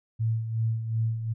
sine tone with tremolo, 112.6 Hz, A2, 40 cents sharp, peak -22 dBFS, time 0.19-1.34 s, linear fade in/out 20 ms, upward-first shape sine, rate 2.7 Hz, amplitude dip 60%, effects none

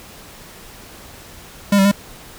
square tone with pitch steps, 201.7 / 194.2 / 201.3 Hz, G3 / G3 / G3, +50 / -16 / +46 cents, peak -11 dBFS, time 1.72-1.915 s, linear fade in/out 5 ms, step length 65 ms, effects pink hiss -40 dBFS RMS until 2.38 s

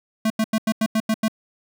square tone bursts, 220 Hz, A3, in tune, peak -18 dBFS, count 8, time 0.25-1.282 s, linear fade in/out 5 ms, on 52 ms, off 88 ms, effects none

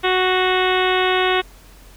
harmonic tone with a mistuned harmonic, 370 Hz, F#4, in tune, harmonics 1 / 2 / 3 / 4 / 5 / 6 / 7 / 8 / 9 / 10, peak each -19 / -22 / -24 / -25 / -26 / -27 / -27 / -28 / -29 / -29 dBFS, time 0.03-1.42 s, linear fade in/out 20 ms, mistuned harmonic 6, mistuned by -31 cents, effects added 45 Hz sine -44 dBFS peak until 1.96 s + pink hiss -48 dBFS RMS until 1.96 s

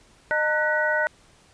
sine tone cluster, 612 / 909 / 1486 / 1919 Hz, D#5 / A#5 / F#6 / A#6, -29 / -44 / +7 / +50 cents, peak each -25 / -29 / -23 / -28 dBFS, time 0.31-1.07 s, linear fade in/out 0 ms, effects pink hiss -56 dBFS RMS until 1.53 s + resampled to 22050 Hz

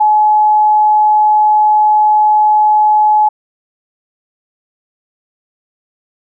sine tone, 850 Hz, G#5, 40 cents sharp, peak -6 dBFS, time 0-3.29 s, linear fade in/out 10 ms, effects none

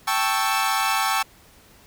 sawtooth chord, A dominant seventh, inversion third, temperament equal, 784 / 880 / 1108.7 / 1318.5 Hz, G5 / A5 / C#6 / E6, 0 / 0 / 0 / 0 cents, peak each -22 dBFS, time 0.07-1.23 s, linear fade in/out 10 ms, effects pink hiss -52 dBFS RMS until 1.86 s

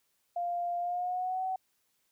sine tone with pitch glide, 698.5 to 753 Hz, F5 to F#5, 0 to +30 cents, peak -30 dBFS, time 0.36-1.56 s, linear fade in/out 5 ms, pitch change +130 cents, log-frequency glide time 0.79-1.44 s, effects white hiss -75 dBFS RMS until 2.11 s

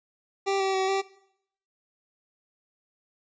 25% pulse tone with pitch steps, 392.1 / 385.6 / 380.5 / 388.9 Hz, G4 / G4 / F#4 / G4, 0 / -28 / +48 / -14 cents, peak -20 dBFS, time 0.46-1.02 s, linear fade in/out 20 ms, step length 140 ms, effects noise-tail reverb RT60 0.7 s tail -19 dB re dry + resampled to 16000 Hz

